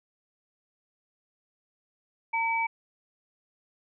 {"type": "tone pair together", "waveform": "sine", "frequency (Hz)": [910, 2293], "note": ["A#5", "D7"], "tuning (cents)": [-42, -42], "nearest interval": "octave + major third", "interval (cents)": 1600, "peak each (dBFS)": [-27, -28], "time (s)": [2.33, 2.67], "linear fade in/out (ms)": 10, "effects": []}